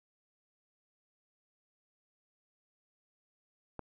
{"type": "click", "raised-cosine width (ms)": 1, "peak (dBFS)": -26, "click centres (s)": 3.793, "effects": []}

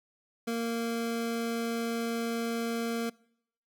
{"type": "tone", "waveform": "25% pulse", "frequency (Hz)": 231.3, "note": "A#3", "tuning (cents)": -13, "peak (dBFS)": -26, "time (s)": [0.47, 3.1], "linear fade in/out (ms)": 10, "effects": ["noise-tail reverb RT60 0.7 s tail -24 dB re dry"]}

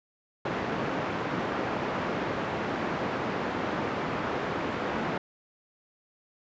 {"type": "band-pass noise", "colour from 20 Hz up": "pink", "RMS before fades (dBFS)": -31, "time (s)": [0.45, 5.18], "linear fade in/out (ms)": 5, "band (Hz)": [180, 1700], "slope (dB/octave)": 12, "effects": ["resampled to 16000 Hz"]}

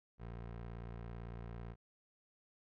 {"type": "tone", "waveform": "20% pulse", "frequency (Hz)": 57.9, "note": "A#1", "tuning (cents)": -11, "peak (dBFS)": -40, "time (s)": [0.18, 1.76], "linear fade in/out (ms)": 50, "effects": ["low-pass 2000 Hz 12 dB/octave"]}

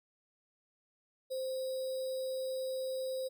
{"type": "tone with sample-and-hold", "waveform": "sine", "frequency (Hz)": 522, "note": "C5", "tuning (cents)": -4, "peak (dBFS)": -34, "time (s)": [1.3, 3.29], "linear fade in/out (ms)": 20, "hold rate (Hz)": 4410, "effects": []}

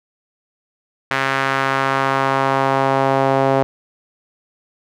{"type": "tone with band-pass filter sweep", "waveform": "sawtooth", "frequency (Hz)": 135.1, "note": "C#3", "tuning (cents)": -44, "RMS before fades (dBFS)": -17, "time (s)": [1.11, 3.63], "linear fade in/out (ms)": 0, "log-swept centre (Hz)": [1700, 640], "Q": 1.5, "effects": []}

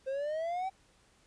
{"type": "exponential sweep", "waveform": "triangle", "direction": "up", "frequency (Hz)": [522, 777], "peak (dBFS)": -30, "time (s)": [0.06, 0.7], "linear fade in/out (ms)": 20, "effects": ["pink hiss -66 dBFS RMS until 1.26 s", "resampled to 22050 Hz"]}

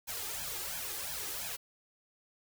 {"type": "noise with flanger", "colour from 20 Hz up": "white", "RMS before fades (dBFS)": -39, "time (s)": [0.07, 1.57], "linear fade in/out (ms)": 20, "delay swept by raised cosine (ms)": [1.2, 2.5], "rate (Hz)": 2.9, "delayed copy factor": 0.95, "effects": []}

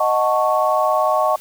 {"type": "chord", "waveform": "sine", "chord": "D# half-diminished seventh", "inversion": "none", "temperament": "equal", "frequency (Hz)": [622.3, 740, 880, 1108.7], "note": ["D#5", "F#5", "A5", "C#6"], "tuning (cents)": [0, 0, 0, 0], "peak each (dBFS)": [-18, -21, -23, -19], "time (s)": [0, 1.36], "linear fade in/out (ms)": 5, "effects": ["white hiss -42 dBFS RMS until 1.4 s"]}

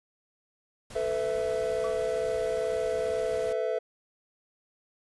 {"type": "noise", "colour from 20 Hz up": "pink", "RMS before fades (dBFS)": -45, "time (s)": [0.9, 3.53], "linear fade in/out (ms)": 5}
{"type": "chord", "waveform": "triangle", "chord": "A suspended second", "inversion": "none", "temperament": "equal with one note detuned", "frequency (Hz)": [440, 502.2, 659.3], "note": ["A4", "B4", "E5"], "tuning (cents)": [0, 29, 0], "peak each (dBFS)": -29, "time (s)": [0.95, 3.79], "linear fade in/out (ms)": 10}
{"type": "tone with exponential decay", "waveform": "sine", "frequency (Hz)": 1142, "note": "D6", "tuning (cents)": -49, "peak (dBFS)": -34, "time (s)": [1.84, 2.1], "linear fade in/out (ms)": 2, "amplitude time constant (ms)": 56}
{"effects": ["resampled to 24000 Hz"]}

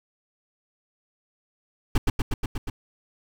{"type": "noise with echo", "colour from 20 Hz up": "brown", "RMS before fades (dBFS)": -17, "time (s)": [1.95, 1.98], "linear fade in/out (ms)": 5, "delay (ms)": 120, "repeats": 6, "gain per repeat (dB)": -2, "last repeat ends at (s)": 2.7, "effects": []}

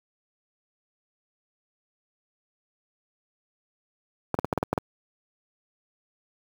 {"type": "clicks", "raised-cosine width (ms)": 1, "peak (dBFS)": -9, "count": 8, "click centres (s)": [4.343, 4.389, 4.446, 4.528, 4.577, 4.629, 4.73, 4.778], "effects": ["high-pass 80 Hz 12 dB/octave", "7-bit"]}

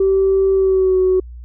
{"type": "tone with pitch glide", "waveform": "sine", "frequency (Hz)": [386.1, 372.1], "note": ["G4", "F#4"], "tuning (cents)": [-26, 10], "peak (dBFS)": -10, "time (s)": [0, 1.2], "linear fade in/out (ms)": 5, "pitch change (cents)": -64, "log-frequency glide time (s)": [0.53, 0.98], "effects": ["tanh soft clip ceiling -7 dBFS", "added 60 Hz sine -31 dBFS peak until 1.44 s"]}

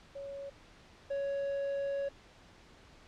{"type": "tone pair in turn", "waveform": ["sine", "triangle"], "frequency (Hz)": [557, 557], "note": ["C#5", "C#5"], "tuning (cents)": [8, 8], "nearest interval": "unison", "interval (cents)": 0, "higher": "neither", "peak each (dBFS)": [-40, -30], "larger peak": "second", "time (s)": [[0.15, 0.5], [1.1, 2.09]], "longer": "second", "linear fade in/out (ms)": 10, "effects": ["pink hiss -58 dBFS RMS until 3.07 s", "low-pass 5000 Hz 12 dB/octave"]}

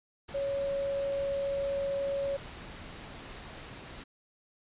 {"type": "tone in noise", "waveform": "sine", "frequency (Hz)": 556, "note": "C#5", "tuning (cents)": 5, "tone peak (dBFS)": -29, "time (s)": [0.34, 2.37], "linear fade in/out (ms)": 10, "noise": "pink", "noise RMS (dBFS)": -45, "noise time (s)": [0.28, 4.04], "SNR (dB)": 13, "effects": ["resampled to 8000 Hz"]}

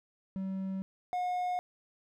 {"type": "tone pair in turn", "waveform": "triangle", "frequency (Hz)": [191.2, 721.9], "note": ["G3", "F#5"], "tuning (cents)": [-43, -43], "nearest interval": "octave + major seventh", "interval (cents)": 2300, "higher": "second", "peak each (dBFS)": [-31, -28], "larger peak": "second", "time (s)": [[0.36, 0.82], [1.13, 1.59]], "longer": "neither", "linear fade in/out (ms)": 0, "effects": []}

